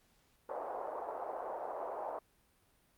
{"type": "band-pass noise", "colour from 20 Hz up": "pink", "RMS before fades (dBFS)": -41, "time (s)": [0.49, 2.19], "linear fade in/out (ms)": 2, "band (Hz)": [540, 910], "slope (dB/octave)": 24, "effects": ["pink hiss -71 dBFS RMS until 2.97 s", "Opus 48 kbps"]}